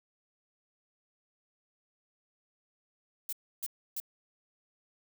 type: noise bursts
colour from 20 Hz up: violet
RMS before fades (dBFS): -36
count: 3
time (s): 3.29-4.001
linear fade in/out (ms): 2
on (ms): 37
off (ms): 300
effects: none